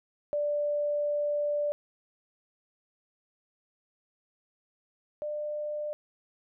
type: tone pair in turn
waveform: sine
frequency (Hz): 587.3 / 597.6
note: D5 / D5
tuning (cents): 0 / +30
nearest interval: unison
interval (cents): 30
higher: second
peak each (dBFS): -26 / -31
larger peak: first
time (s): 0.33-1.72 / 5.22-5.93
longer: first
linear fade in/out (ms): 0
effects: none